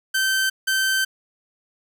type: tone pair in turn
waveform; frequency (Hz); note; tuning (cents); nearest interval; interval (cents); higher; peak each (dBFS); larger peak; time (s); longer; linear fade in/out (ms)
sawtooth; 1548 / 1548; G6 / G6; -22 / -22; unison; 0; neither; -15; neither; 0.14-0.5 / 0.67-1.05; second; 10
effects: none